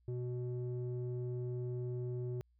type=tone with low-pass filter; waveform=square; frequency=123.47 Hz; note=B2; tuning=in tune; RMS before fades=-39 dBFS; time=0.08-2.41 s; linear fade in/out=0 ms; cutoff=350 Hz; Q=2; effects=added 60 Hz sine -68 dBFS peak until 2.59 s